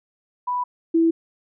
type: tone pair in turn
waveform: sine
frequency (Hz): 987.8 / 329.6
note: B5 / E4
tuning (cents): 0 / 0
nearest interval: octave + perfect fifth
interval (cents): 1900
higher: first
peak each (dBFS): -21 / -14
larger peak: second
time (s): 0.47-0.64 / 0.94-1.11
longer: neither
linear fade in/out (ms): 10
effects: none